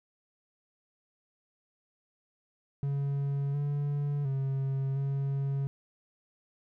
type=tone with pitch steps; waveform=triangle; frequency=140.1 / 144.1 / 135.4 / 138.1 Hz; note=C#3 / D3 / C#3 / C#3; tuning=+19 / -33 / -40 / -6 cents; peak=-26 dBFS; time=2.83-5.67 s; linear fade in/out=0 ms; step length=710 ms; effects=none